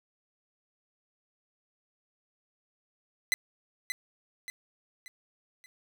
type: tone with echo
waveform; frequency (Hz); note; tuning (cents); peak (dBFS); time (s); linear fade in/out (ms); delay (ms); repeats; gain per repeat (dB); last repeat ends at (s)
sawtooth; 2022; B6; +40; -20; 3.32-3.34; 0; 580; 4; -7; 5.66
effects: none